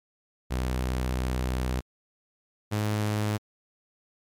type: tone pair in turn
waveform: sawtooth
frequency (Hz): 63.2 / 105.71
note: B1 / G#2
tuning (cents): +41 / +31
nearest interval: major sixth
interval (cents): 890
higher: second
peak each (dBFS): -22 / -21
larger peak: second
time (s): 0.5-1.81 / 2.71-3.38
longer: first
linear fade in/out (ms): 20
effects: MP3 96 kbps